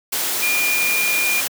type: tone in noise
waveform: sine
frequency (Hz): 2413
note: D7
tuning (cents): +46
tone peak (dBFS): -18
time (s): 0.42-1.41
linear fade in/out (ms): 10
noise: white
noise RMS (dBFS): -22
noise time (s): 0.12-1.48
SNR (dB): +1
effects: high-pass 200 Hz 12 dB/octave